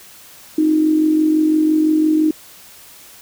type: tone with amplitude modulation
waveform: sine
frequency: 311.1 Hz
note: D#4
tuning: in tune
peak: -9 dBFS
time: 0.58-2.31 s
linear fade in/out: 5 ms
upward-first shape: sine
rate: 45.9 Hz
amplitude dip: 50%
effects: white hiss -42 dBFS RMS until 3.21 s